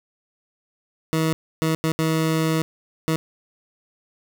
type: tone bursts at uneven times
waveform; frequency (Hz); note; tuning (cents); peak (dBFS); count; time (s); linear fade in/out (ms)
20% pulse; 160; D#3; +49; -14; 5; 1.13-1.33 / 1.62-1.75 / 1.84-1.92 / 1.99-2.62 / 3.08-3.16; 0
effects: none